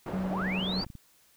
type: low-pass noise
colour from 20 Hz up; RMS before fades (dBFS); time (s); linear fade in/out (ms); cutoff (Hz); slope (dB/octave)
white; -38; 0.06-0.85; 2; 700; 12
type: tone with tremolo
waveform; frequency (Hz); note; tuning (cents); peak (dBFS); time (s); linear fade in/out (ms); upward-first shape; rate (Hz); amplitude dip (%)
triangle; 187.8; F#3; +26; -27; 0.13-0.81; 5; square; 3.2; 25
type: linear sweep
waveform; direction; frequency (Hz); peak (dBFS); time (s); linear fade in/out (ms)
sine; up; 544 to 4800; -32; 0.31-0.84; 5
type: clicks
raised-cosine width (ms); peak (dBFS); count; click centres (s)
5; -32; 10; 0.474 / 0.512 / 0.589 / 0.695 / 0.742 / 0.788 / 0.826 / 0.866 / 0.902 / 0.953
effects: white hiss -63 dBFS RMS until 1.36 s